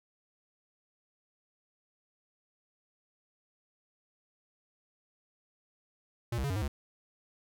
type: tone with pitch steps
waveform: square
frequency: 118.2 / 66 / 140.5 / 92.9 / 106.5 / 70.8 Hz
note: A#2 / C2 / C#3 / F#2 / G#2 / C#2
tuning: +24 / +16 / +24 / +7 / +44 / +37 cents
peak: -31 dBFS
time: 6.32-6.68 s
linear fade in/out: 5 ms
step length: 60 ms
effects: none